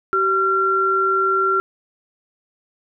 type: tone pair together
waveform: sine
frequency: 383.7 / 1370 Hz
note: G4 / F6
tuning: -37 / -34 cents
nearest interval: octave + minor seventh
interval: 2203 cents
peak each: -21 / -16 dBFS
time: 0.13-1.6 s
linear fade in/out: 0 ms
effects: none